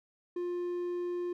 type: tone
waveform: triangle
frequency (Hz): 352.7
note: F4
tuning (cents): +17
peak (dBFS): -30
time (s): 0.36-1.33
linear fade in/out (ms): 5
effects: none